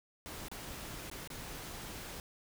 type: noise with dropouts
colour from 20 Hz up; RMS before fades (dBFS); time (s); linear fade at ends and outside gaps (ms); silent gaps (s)
pink; -45; 0.26-2.2; 0; 0.484-0.515 / 1.099-1.114 / 1.275-1.302
effects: none